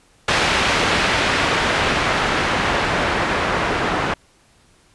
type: noise with low-pass filter sweep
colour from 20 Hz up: white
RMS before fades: -19 dBFS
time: 0.28-4.14 s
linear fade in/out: 5 ms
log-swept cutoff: 2900 to 1400 Hz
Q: 0.72
effects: pink hiss -55 dBFS RMS until 4.94 s + resampled to 24000 Hz